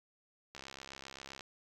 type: click train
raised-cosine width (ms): 0.2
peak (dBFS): -29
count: 59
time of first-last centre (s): 0.55-1.408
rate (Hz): 67.6
effects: 10-bit